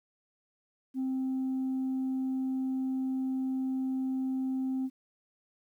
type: tone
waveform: sine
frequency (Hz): 262.1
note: C4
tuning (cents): +3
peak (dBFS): -27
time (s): 0.94-4.9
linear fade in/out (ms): 50
effects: tanh soft clip ceiling -27 dBFS + 11-bit